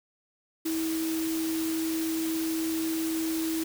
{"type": "tone in noise", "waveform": "sine", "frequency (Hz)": 323, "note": "E4", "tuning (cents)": -35, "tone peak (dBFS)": -27, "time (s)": [0.65, 3.64], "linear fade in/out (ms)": 10, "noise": "white", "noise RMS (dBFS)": -37, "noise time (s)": [0.65, 3.64], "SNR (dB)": 7, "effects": []}